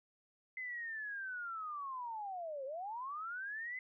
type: linear two-way sweep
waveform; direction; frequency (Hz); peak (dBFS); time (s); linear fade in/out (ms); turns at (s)
sine; down then up; 2055 to 516 to 2055; -40; 0.57-3.79; 2; 2.65
effects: none